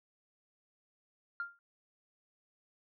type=tone with exponential decay; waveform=sine; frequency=1396.9 Hz; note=F6; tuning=in tune; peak=-31 dBFS; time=1.4-1.59 s; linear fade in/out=1 ms; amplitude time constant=40 ms; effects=tanh soft clip ceiling -29 dBFS